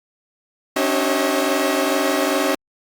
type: tone cluster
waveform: sawtooth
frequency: 274.6 / 297 / 381.7 / 542 / 640 Hz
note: C#4 / D4 / G4 / C#5 / D#5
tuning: -16 / +20 / -46 / -39 / +49 cents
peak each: -20 dBFS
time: 0.76-2.55 s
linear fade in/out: 5 ms
effects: Opus 48 kbps